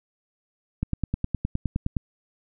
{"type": "click train", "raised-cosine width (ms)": 5, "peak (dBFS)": -12, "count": 12, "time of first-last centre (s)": [0.83, 1.968], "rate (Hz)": 9.67, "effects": []}